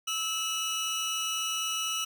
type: tone pair together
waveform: 25% pulse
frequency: 1308 / 2931 Hz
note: E6 / F#7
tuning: -14 / -17 cents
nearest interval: octave + major second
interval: 1397 cents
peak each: -31 / -27 dBFS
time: 0.07-2.05 s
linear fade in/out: 10 ms
effects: none